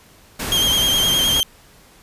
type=noise; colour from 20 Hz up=pink; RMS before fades=-25 dBFS; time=0.39-1.41 s; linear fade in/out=10 ms
type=tone with vibrato; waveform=40% pulse; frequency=3196 Hz; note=G7; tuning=33 cents sharp; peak=-14 dBFS; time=0.52-1.43 s; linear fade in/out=0 ms; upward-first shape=square; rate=9.7 Hz; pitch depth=28 cents each way
effects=pink hiss -49 dBFS RMS until 2.02 s + resampled to 32000 Hz